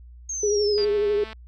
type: linear sweep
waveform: sine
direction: down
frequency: 6500 to 4699 Hz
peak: -27 dBFS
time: 0.29-0.85 s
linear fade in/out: 5 ms
type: tone with vibrato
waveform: sine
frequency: 413.7 Hz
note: G#4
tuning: 7 cents flat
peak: -19 dBFS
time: 0.43-1.24 s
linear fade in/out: 5 ms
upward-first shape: triangle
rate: 12 Hz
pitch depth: 46 cents each way
type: click train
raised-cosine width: 0.3 ms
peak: -24 dBFS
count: 122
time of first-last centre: 0.78-1.33 s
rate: 220 Hz
effects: added 60 Hz sine -42 dBFS peak until 1.47 s